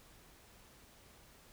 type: silence
effects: pink hiss -61 dBFS RMS until 1.52 s